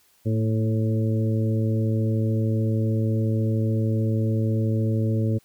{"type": "harmonic tone with a mistuned harmonic", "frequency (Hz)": 110, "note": "A2", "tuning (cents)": 0, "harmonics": [1, 2, 3, 4, 5], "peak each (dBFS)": [-21, -27, -31, -33, -35], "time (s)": [0.25, 5.39], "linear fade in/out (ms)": 20, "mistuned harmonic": 2, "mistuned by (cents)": 28, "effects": ["white hiss -61 dBFS RMS until 5.44 s"]}